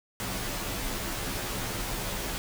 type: noise with comb filter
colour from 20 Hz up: pink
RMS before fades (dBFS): -33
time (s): 0.2-2.38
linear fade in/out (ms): 0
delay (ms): 13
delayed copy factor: -0.9
effects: none